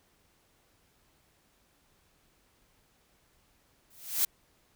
blue noise with exponential growth, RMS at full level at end -23 dBFS, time 3.9-4.25 s, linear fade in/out 5 ms, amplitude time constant 76 ms, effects pink hiss -68 dBFS RMS until 4.75 s

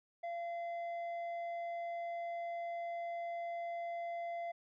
square tone with low-pass filter, 685 Hz, F5, 34 cents flat, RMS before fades -41 dBFS, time 0.23-4.52 s, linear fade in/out 10 ms, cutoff 1400 Hz, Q 9.3, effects none

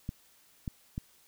clicks, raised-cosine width 5 ms, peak -22 dBFS, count 3, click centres 0.091 / 0.678 / 0.979 s, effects white hiss -63 dBFS RMS until 1.27 s

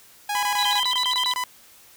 sawtooth tone, 826 Hz, G#5, 10 cents flat, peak -20 dBFS, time 0.29-0.8 s, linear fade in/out 5 ms
sawtooth tone bursts, 1000 Hz, B5, 21 cents sharp, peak -20 dBFS, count 11, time 0.35-1.438 s, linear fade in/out 0 ms, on 78 ms, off 23 ms
sine tone with vibrato, 3520 Hz, A7, in tune, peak -22 dBFS, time 0.58-1.33 s, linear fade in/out 10 ms, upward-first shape square, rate 7.5 Hz, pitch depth 200 cents each way
effects white hiss -51 dBFS RMS until 1.96 s

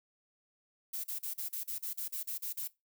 violet noise bursts, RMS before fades -38 dBFS, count 12, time 0.93-2.679 s, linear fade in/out 10 ms, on 110 ms, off 39 ms, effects noise-tail reverb RT60 0.2 s tail -19 dB re dry

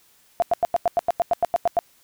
sine tone bursts, 690 Hz, F5, 21 cents flat, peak -15 dBFS, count 13, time 0.4-1.79 s, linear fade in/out 0 ms, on 22 ms, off 92 ms, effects white hiss -58 dBFS RMS until 2.03 s

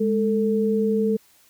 sine tone pair together, 208.3 / 444.5 Hz, G#3 / A4, +5 / +18 cents, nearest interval octave + minor second, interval 1313 cents, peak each -21 dBFS, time 0-1.17 s, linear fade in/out 10 ms, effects white hiss -57 dBFS RMS until 1.49 s

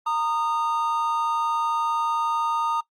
triangle tone pair together, 922.2 / 1231 Hz, A#5 / D#6, -19 / -19 cents, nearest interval perfect fourth, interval 500 cents, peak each -23 dBFS, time 0.06-2.81 s, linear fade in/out 10 ms, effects noise-tail reverb RT60 0.1 s tail -19 dB re dry + Opus 48 kbps

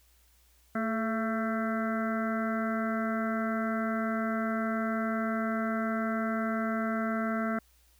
harmonic tone with a mistuned harmonic, 223.4 Hz, A3, 27 cents sharp, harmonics 1 / 2 / 3 / 5 / 6 / 7 / 8 / 9, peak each -30 / -41 / -35 / -44 / -36 / -40 / -48 / -44 dBFS, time 0.75-7.59 s, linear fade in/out 5 ms, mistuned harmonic 2, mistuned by -67 cents, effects added 60 Hz sine -63 dBFS peak until 7.99 s + white hiss -66 dBFS RMS until 7.99 s

